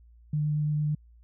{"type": "tone with vibrato", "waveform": "sine", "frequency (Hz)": 150, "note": "D3", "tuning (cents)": 37, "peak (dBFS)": -24, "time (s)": [0.33, 0.95], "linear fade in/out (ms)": 5, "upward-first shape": "sine", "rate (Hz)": 8.9, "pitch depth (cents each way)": 8, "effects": ["added 58 Hz sine -52 dBFS peak until 1.23 s"]}